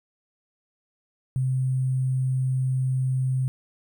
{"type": "tone with sample-and-hold", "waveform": "sine", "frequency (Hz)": 130, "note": "C3", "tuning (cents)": -11, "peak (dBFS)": -21, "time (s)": [1.36, 3.48], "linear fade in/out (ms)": 0, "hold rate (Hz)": 8820, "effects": []}